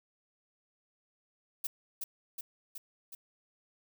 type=noise with echo; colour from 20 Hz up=violet; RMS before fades=-34 dBFS; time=1.64-1.67 s; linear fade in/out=5 ms; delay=370 ms; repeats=4; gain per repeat=-3 dB; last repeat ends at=3.15 s; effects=none